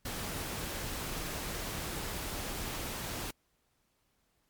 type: noise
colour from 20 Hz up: pink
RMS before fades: -38 dBFS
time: 0.05-3.31 s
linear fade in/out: 5 ms
effects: pink hiss -75 dBFS RMS until 4.49 s + MP3 96 kbps